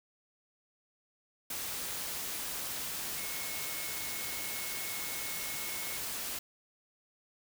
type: tone in noise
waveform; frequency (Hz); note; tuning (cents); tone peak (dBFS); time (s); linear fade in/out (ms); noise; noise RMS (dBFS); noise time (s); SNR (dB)
sine; 2182; C#7; -28; -45; 3.17-5.97; 5; white; -38; 1.5-6.39; -10
effects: none